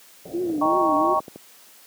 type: low-pass noise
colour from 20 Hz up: pink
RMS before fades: -35 dBFS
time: 0.25-1.19 s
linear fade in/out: 5 ms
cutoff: 730 Hz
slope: 96 dB/octave
type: tone with vibrato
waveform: sine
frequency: 327 Hz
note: E4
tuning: 14 cents flat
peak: -22 dBFS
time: 0.33-1.15 s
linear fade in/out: 20 ms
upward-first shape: triangle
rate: 2.8 Hz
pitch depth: 210 cents each way
type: click train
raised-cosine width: 2 ms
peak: -22 dBFS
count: 12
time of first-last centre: 0.5-1.359 s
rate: 12.8 Hz
type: chord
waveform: sine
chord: Eb dominant seventh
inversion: none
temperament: equal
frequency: 622.3 / 784 / 932.3 / 1108.7 Hz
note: Eb5 / G5 / Bb5 / Db6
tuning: 0 / 0 / 0 / 0 cents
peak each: -24 / -25 / -26 / -21 dBFS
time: 0.61-1.2 s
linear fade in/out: 10 ms
effects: white hiss -50 dBFS RMS until 1.86 s + high-pass 200 Hz 12 dB/octave